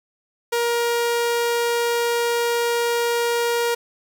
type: tone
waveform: sawtooth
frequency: 472.1 Hz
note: A#4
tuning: 22 cents sharp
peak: -15 dBFS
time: 0.52-3.75 s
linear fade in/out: 10 ms
effects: none